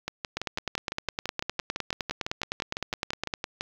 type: two click trains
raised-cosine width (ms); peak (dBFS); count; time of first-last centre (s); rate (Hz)
0.2; -11 / -13; 30 / 22; 0.37-3.338 / 0.08-3.609; 9.77 / 5.95
effects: low-pass 6000 Hz 12 dB/octave + 7-bit